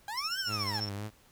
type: linear two-way sweep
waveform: 30% pulse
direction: up then down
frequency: 789 to 1600 to 789 Hz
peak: -33 dBFS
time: 0.08-0.8 s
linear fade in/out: 2 ms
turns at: 0.39 s
type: tone with tremolo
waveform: sine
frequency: 5400 Hz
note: E8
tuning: 41 cents sharp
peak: -30 dBFS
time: 0.17-0.89 s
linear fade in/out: 5 ms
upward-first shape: sine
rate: 14 Hz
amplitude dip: 85%
type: tone with vibrato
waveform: sawtooth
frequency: 103.3 Hz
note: G#2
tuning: 9 cents flat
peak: -32 dBFS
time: 0.46-1.11 s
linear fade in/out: 50 ms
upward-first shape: triangle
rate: 3.7 Hz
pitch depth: 76 cents each way
effects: pink hiss -62 dBFS RMS until 1.31 s